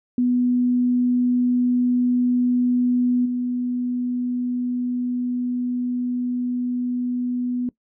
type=tone with level steps; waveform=sine; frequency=246.9 Hz; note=B3; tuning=in tune; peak=-16 / -21 dBFS; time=0.18-7.69 s; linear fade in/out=2 ms; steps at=3.25 s; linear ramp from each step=10 ms; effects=noise-tail reverb RT60 0.1 s tail -20 dB re dry